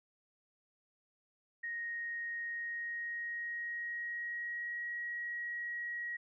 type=tone with pitch glide; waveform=sine; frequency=1869 to 1902.8 Hz; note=A#6 to A#6; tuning=+4 to +35 cents; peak=-37 dBFS; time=1.63-6.17 s; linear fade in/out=10 ms; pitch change=+31 cents; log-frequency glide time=2.47-4.89 s; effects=none